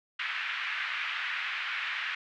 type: band-pass noise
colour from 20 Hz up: pink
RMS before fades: -34 dBFS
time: 0.19-2.15 s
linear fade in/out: 5 ms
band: 1500 to 2800 Hz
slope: 24 dB/octave
effects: none